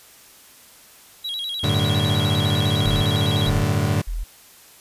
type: tone with vibrato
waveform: triangle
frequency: 3571 Hz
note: A7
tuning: 25 cents sharp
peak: -24 dBFS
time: 1.24-3.5 s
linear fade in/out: 10 ms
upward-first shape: square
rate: 9.9 Hz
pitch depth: 150 cents each way
type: chord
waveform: 35% pulse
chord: G suspended second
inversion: none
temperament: equal with one note detuned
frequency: 95.54 / 110 / 146.83 Hz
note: G2 / A2 / D3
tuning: -44 / 0 / 0 cents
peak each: -21 dBFS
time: 1.63-4.02 s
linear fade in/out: 10 ms
type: tone bursts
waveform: sine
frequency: 41.2 Hz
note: E1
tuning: in tune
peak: -23 dBFS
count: 3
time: 2.85-4.24 s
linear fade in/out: 10 ms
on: 170 ms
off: 440 ms
effects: white hiss -48 dBFS RMS until 4.8 s + resampled to 32000 Hz